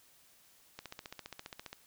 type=click train; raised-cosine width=0.2 ms; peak=-26 dBFS; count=15; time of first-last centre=0.79-1.73 s; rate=14.9 Hz; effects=white hiss -64 dBFS RMS until 1.86 s